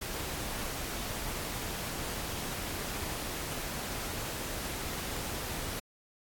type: noise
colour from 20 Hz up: pink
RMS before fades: -37 dBFS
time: 0.01-5.8 s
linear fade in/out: 10 ms
effects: AAC 64 kbps